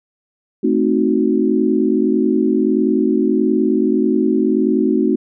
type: chord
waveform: sine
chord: A diminished seventh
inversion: none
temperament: equal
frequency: 220 / 261.6 / 311.1 / 370 Hz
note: A3 / C4 / Eb4 / Gb4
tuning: 0 / 0 / 0 / 0 cents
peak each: -18 dBFS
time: 0.63-5.16 s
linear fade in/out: 10 ms
effects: none